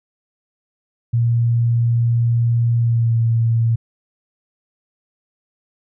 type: tone with pitch glide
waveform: sine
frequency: 117.6 to 114.98 Hz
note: A#2 to A#2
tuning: +16 to -23 cents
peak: -13 dBFS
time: 1.13-3.76 s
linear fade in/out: 10 ms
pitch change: -39 cents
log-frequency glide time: 2.78-3.16 s
effects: none